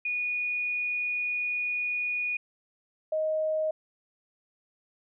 sine tone pair in turn, 2458 / 625.6 Hz, D#7 / D#5, -22 / +9 cents, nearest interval 2 octaves, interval 2369 cents, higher first, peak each -27 / -25 dBFS, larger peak second, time 0.05-2.37 / 3.12-3.71 s, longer first, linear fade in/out 5 ms, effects none

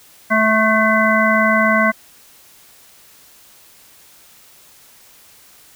harmonic tone with a mistuned harmonic, 218.3 Hz, A3, 13 cents flat, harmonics 1 / 3 / 5 / 7 / 9, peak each -18 / -18 / -18 / -18 / -18 dBFS, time 0.3-1.92 s, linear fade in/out 20 ms, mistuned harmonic 9, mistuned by +48 cents, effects white hiss -47 dBFS RMS until 5.75 s

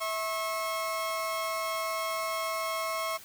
30% pulse tone pair together, 651 / 1086 Hz, E5 / C#6, -22 / -36 cents, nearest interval major sixth, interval 886 cents, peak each -31 / -30 dBFS, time 0-3.18 s, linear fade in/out 20 ms, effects white hiss -50 dBFS RMS until 3.24 s

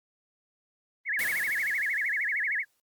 sine tone with vibrato, 1923 Hz, B6, 47 cents flat, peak -26 dBFS, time 1.05-2.65 s, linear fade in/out 50 ms, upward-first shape sine, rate 13 Hz, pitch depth 260 cents each way
white noise with exponential decay, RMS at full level -34 dBFS, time 1.19-2.8 s, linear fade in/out 0 ms, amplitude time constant 350 ms
effects Opus 32 kbps

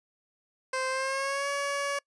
15% pulse tone with pitch glide, 521 to 564.9 Hz, C5 to C#5, -7 to +33 cents, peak -22 dBFS, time 0.73-1.99 s, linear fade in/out 5 ms, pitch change +140 cents, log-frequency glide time 0.89-1.49 s, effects noise-tail reverb RT60 0.1 s tail -25 dB re dry + resampled to 22050 Hz

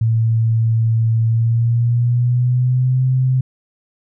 sine tone with pitch glide, 113.2 to 129.28 Hz, A2 to C3, +50 to -20 cents, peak -12 dBFS, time 0.01-3.41 s, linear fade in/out 5 ms, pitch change +230 cents, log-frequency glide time 1.25-3.02 s, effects none

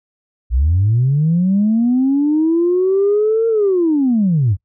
sine linear two-way sweep, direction up then down, 55 to 459.6 to 85.3 Hz, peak -10 dBFS, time 0.5-4.57 s, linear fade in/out 50 ms, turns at 3.48 s, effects noise-tail reverb RT60 0.1 s tail -21 dB re dry + tanh soft clip ceiling -7 dBFS

